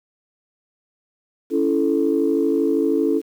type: tone cluster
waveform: sine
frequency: 280.4 / 333.2 / 437.8 Hz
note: C#4 / E4 / A4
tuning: +20 / +19 / -9 cents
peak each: -20 dBFS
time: 1.5-3.22 s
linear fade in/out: 50 ms
effects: tanh soft clip ceiling -7 dBFS + 8-bit